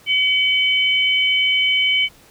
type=tone pair together; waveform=sine; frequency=2272 / 3039 Hz; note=C#7 / F#7; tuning=+42 / +46 cents; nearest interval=perfect fourth; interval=504 cents; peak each=-17 dBFS; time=0.06-2.09 s; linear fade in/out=50 ms; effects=pink hiss -49 dBFS RMS until 2.3 s